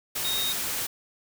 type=tone in noise; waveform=sine; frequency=3729 Hz; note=A#7; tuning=in tune; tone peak=-27 dBFS; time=0.24-0.53 s; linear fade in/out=10 ms; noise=white; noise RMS=-30 dBFS; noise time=0.15-0.87 s; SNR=0 dB; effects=none